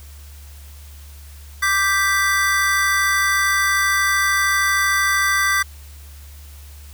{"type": "chord", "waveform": "square", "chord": "G major", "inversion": "second", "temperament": "equal", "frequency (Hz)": [1174.7, 1568, 1975.5], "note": ["D6", "G6", "B6"], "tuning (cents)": [0, 0, 0], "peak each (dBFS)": [-22, -21, -20], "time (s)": [1.62, 5.63], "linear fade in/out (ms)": 10, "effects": ["added 72 Hz sine -37 dBFS peak until 6.93 s", "white hiss -47 dBFS RMS until 6.93 s"]}